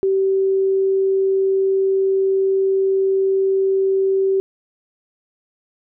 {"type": "tone", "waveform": "sine", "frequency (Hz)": 385.8, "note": "G4", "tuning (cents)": -28, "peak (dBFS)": -14, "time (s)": [0.03, 4.4], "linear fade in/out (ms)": 0, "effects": []}